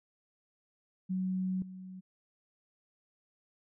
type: tone with level steps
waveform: sine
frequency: 186.3 Hz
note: F#3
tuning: 12 cents sharp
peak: -30 / -43 dBFS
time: 1.09-2.01 s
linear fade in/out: 20 ms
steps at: 1.62 s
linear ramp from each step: 2 ms
effects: none